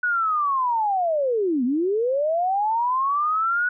sine linear two-way sweep, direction down then up, 1480 to 234.6 to 1480 Hz, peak -19 dBFS, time 0.03-3.69 s, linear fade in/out 5 ms, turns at 1.64 s, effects none

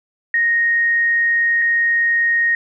sine tone pair in turn, 1864.7 / 1864.7 Hz, A#6 / A#6, 0 / 0 cents, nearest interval unison, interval 0 cents, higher neither, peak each -13 dBFS, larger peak neither, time 0.34-1.62 / 1.62-2.55 s, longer first, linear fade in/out 2 ms, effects none

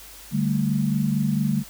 sine chord, D suspended fourth, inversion none, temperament just, 146.83 / 195.78 / 220.2 Hz, D3 / G3 / A3, 0 / -2 / +2 cents, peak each -24 dBFS, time 0.31-1.64 s, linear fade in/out 50 ms, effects added 50 Hz sine -50 dBFS peak until 1.69 s + white hiss -44 dBFS RMS until 1.69 s

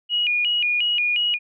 sine tone with vibrato, 2661 Hz, E7, 16 cents sharp, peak -18 dBFS, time 0.09-1.39 s, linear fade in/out 50 ms, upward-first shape square, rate 2.8 Hz, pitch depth 150 cents each way, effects none

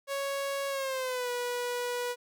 sawtooth tone with pitch glide, 554.4 to 488.2 Hz, C#5 to B4, 0 to -20 cents, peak -27 dBFS, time 0.07-2.16 s, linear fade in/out 50 ms, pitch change -220 cents, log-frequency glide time 0.69-1.3 s, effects none

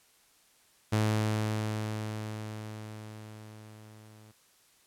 sawtooth tone with level ramp, 107.9 Hz, A2, 33 cents flat, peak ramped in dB -20 to -49 dBFS, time 0.92-4.32 s, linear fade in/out 10 ms, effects white hiss -64 dBFS RMS until 4.86 s + low-pass 12000 Hz 12 dB/octave

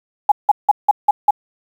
sine tone bursts, 830.6 Hz, G#5, in tune, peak -6 dBFS, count 6, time 0.29-1.308 s, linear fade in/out 5 ms, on 28 ms, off 170 ms, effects 7-bit

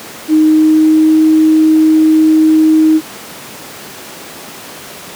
sine tone with pitch glide, 311.1 to 314.4 Hz, D#4 to D#4, 0 to +18 cents, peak -4 dBFS, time 0.28-3.01 s, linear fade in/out 50 ms, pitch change +18 cents, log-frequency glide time 0.42-1.15 s, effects pink hiss -29 dBFS RMS until 5.15 s + high-pass 200 Hz 12 dB/octave

